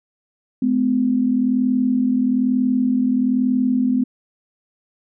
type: tone pair together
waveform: sine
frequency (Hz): 213.3 / 254.4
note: G#3 / C4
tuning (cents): +46 / -48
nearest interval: minor third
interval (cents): 306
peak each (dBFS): -21 / -16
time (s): 0.62-4.04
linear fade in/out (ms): 5
effects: none